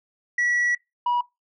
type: tone pair in turn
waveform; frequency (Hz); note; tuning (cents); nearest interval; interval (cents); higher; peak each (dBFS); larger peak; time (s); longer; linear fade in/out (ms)
sine; 1938 / 969; B6 / B5; -33 / -33; octave; 1200; first; -17; neither; 0.38-0.75 / 1.06-1.21; first; 5
effects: noise-tail reverb RT60 0.2 s tail -23 dB re dry + tanh soft clip ceiling -18 dBFS